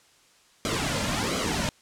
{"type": "noise with flanger", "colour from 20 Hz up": "pink", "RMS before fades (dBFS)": -27, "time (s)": [0.65, 1.69], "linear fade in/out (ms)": 0, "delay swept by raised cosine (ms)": [1.1, 2.7], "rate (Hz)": 1.4, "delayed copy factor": -0.75, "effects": ["white hiss -59 dBFS RMS until 1.81 s", "low-pass 8000 Hz 12 dB/octave"]}